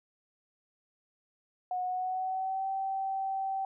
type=tone with pitch glide; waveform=sine; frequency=730 to 773.4 Hz; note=F#5 to G5; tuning=-24 to -24 cents; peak=-30 dBFS; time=1.71-3.65 s; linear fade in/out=2 ms; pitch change=+100 cents; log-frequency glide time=1.83-2.68 s; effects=none